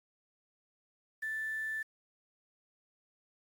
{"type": "tone with quantisation", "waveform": "sine", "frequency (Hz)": 1760, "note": "A6", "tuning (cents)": 0, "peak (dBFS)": -34, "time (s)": [1.22, 1.83], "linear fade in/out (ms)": 10, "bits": 9, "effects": ["AAC 64 kbps"]}